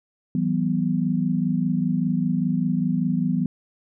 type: chord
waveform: sine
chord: E suspended second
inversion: none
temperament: equal with one note detuned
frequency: 164.81 / 189.87 / 246.9 Hz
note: E3 / F#3 / B3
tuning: 0 / +45 / 0 cents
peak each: -24 dBFS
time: 0.35-3.46 s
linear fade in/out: 2 ms
effects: none